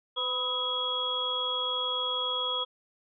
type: tone cluster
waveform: sine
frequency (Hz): 505 / 991 / 1269 / 3321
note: B4 / B5 / D#6 / G#7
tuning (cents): +39 / +6 / +34 / -1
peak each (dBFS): -37 / -37 / -36 / -29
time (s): 0.16-2.65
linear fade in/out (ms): 20
effects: none